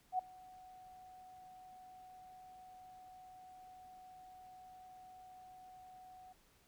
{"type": "tone with ADSR envelope", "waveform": "sine", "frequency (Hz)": 741, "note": "F#5", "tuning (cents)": 2, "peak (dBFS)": -30, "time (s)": [0.12, 6.33], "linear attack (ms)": 69, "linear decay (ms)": 6, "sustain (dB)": -24, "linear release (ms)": 10, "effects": ["pink hiss -70 dBFS RMS until 6.67 s"]}